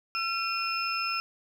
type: tone cluster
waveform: sine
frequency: 1351 / 2461 / 2728 / 5230 Hz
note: E6 / D#7 / F7 / E8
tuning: +42 / -20 / -41 / -15 cents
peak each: -31 / -36 / -35 / -33 dBFS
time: 0.15-1.2 s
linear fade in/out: 0 ms
effects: 9-bit